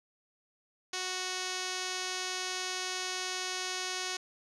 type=tone with low-pass filter; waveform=5% pulse; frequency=369.3 Hz; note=F#4; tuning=3 cents flat; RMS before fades=-36 dBFS; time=0.93-4.17 s; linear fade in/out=5 ms; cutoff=6900 Hz; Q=9.4; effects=none